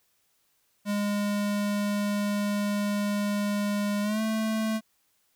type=tone with pitch glide; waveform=square; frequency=205 to 219.7 Hz; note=G#3 to A3; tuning=-22 to -2 cents; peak=-26 dBFS; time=0.85-4.81 s; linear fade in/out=50 ms; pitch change=+120 cents; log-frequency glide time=4.02-4.21 s; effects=white hiss -70 dBFS RMS until 5.35 s